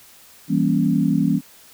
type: chord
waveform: sine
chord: E diminished seventh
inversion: none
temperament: equal with one note detuned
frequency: 164.81 / 196 / 235.9 / 277.2 Hz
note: E3 / G3 / Bb3 / Db4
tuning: 0 / 0 / +21 / 0 cents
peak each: -21 dBFS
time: 0.48-1.41 s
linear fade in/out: 50 ms
effects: white hiss -48 dBFS RMS until 1.73 s